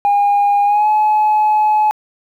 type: tone with pitch glide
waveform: sine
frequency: 813 to 852.4 Hz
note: G#5 to G#5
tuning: -37 to +45 cents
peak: -8 dBFS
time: 0.05-1.91 s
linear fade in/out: 0 ms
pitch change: +82 cents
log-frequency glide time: 0.65-0.88 s
effects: tanh soft clip ceiling -8 dBFS + 8-bit